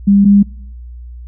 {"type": "tone pair in turn", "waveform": "sine", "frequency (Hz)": [200, 201.5], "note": ["G3", "G3"], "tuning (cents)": [35, 48], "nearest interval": "unison", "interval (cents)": 13, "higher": "second", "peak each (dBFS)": [-5, -4], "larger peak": "second", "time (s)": [[0.07, 0.25], [0.25, 0.43]], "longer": "neither", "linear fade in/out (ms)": 10, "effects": ["noise-tail reverb RT60 0.8 s tail -26 dB re dry", "added 60 Hz sine -28 dBFS peak until 1.27 s"]}